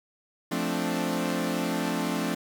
sawtooth chord, D minor seventh, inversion first, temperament equal, 174.61 / 220 / 261.6 / 293.7 Hz, F3 / A3 / C4 / D4, 0 / 0 / 0 / 0 cents, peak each -28 dBFS, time 0.51-2.35 s, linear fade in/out 10 ms, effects 9-bit

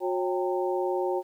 harmonic tone with a mistuned harmonic, 182 Hz, F#3, 28 cents flat, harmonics 2 / 3 / 4 / 5, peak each -27 / -31 / -33 / -35 dBFS, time 0-1.23 s, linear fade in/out 50 ms, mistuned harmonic 4, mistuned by +140 cents, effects 10-bit

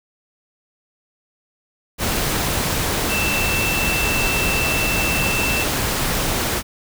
sine tone in noise, 2670 Hz, E7, 22 cents sharp, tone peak -21 dBFS, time 3.08-5.66 s, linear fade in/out 50 ms, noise pink, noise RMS -21 dBFS, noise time 1.98-6.63 s, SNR -3 dB, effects none

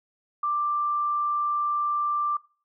sine tone, 1180 Hz, D6, 8 cents sharp, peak -23 dBFS, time 0.43-2.37 s, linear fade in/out 5 ms, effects noise-tail reverb RT60 0.4 s tail -21 dB re dry

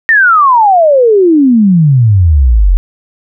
sine exponential sweep, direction down, 1864.7 to 41.2 Hz, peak -3 dBFS, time 0.09-2.77 s, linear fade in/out 0 ms, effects none

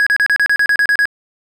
triangle tone bursts, 1661.2 Hz, G#6, in tune, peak -8 dBFS, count 11, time 0-1.055 s, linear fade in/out 0 ms, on 65 ms, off 34 ms, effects none

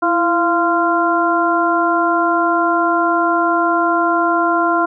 harmonic tone with a mistuned harmonic, 345.8 Hz, F4, 17 cents flat, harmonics 1 / 2 / 3 / 4, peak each -18 / -18 / -18 / -18 dBFS, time 0.02-4.86 s, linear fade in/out 10 ms, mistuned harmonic 1, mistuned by -63 cents, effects none

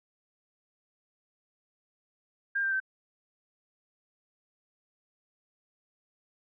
sine tone with pitch steps, 1602 / 1574.5 / 1547.4 Hz, G6 / G6 / G6, +37 / +7 / -23 cents, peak -26 dBFS, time 2.55-2.802 s, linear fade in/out 10 ms, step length 84 ms, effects none

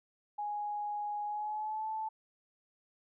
sine tone with pitch glide, 830.6 to 874.9 Hz, G#5 to A5, 0 to -10 cents, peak -34 dBFS, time 0.38-2.09 s, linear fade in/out 10 ms, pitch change +90 cents, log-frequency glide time 1.25-1.89 s, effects none

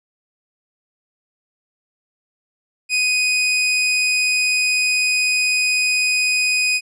sawtooth tone, 2494 Hz, D#7, 3 cents sharp, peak -12 dBFS, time 2.89-6.81 s, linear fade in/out 50 ms, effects resampled to 22050 Hz

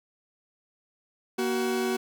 40% pulse tone pair together, 237.2 / 376 Hz, A#3 / F#4, +30 / +28 cents, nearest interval minor sixth, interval 798 cents, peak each -29 / -26 dBFS, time 1.38-1.97 s, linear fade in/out 10 ms, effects none

